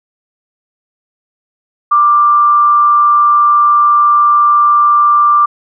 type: tone with amplitude modulation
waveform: sine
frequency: 1180 Hz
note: D6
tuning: 8 cents sharp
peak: -4 dBFS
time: 1.91-5.46 s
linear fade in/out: 10 ms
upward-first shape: sine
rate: 214 Hz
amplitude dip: 25%
effects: none